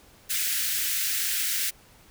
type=high-pass noise; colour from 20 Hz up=white; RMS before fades=-27 dBFS; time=0.29-1.71 s; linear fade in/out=20 ms; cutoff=1500 Hz; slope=48 dB/octave; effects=pink hiss -55 dBFS RMS until 2.1 s